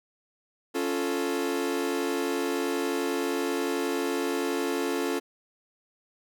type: chord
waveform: 40% pulse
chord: Db augmented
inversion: none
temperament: equal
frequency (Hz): 277.2 / 349.2 / 440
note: Db4 / F4 / A4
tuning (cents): 0 / 0 / 0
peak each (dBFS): -30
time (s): 0.74-5.2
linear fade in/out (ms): 20
effects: none